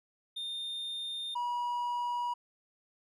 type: tone pair in turn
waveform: triangle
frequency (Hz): 3634 / 966.1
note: A#7 / B5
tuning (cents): -45 / -38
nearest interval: octave + major seventh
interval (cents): 2293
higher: first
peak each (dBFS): -34 / -29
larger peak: second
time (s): 0.36-1.35 / 1.35-2.34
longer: neither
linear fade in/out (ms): 10
effects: resampled to 32000 Hz